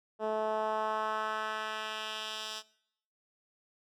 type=tone with band-pass filter sweep; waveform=10% pulse; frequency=216.8 Hz; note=A3; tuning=25 cents flat; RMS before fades=-35 dBFS; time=0.19-2.63 s; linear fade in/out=50 ms; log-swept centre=530 to 4600 Hz; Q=1.5; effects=noise-tail reverb RT60 0.7 s tail -21 dB re dry